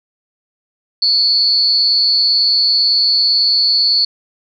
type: tone with amplitude modulation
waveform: sine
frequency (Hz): 4435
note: C#8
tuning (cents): 0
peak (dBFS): -6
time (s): 1.02-4.05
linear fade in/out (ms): 5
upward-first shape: sine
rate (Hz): 218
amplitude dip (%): 90
effects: none